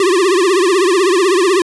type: tone with vibrato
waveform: square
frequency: 370 Hz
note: F#4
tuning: in tune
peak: -10 dBFS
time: 0-1.62 s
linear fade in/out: 2 ms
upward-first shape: triangle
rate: 16 Hz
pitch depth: 180 cents each way
effects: resampled to 24000 Hz